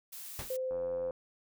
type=noise; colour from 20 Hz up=blue; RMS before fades=-45 dBFS; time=0.12-0.57 s; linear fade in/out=10 ms
type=noise with exponential decay; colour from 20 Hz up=pink; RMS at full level=-37 dBFS; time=0.39-0.56 s; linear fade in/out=1 ms; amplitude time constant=36 ms
type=tone; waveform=sine; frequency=517 Hz; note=C5; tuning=21 cents flat; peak=-32 dBFS; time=0.5-1.11 s; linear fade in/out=5 ms
type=click train; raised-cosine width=1 ms; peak=-35 dBFS; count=36; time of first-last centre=0.71-1.109 s; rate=87.8 Hz
effects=none